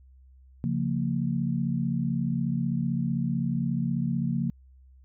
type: chord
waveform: sine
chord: Bb minor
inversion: first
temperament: equal with one note detuned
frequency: 138.59 / 174.61 / 229.9 Hz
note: Db3 / F3 / Bb3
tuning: 0 / 0 / -24 cents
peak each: -29 dBFS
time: 0.64-4.5 s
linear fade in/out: 0 ms
effects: added 65 Hz sine -51 dBFS peak until 5.04 s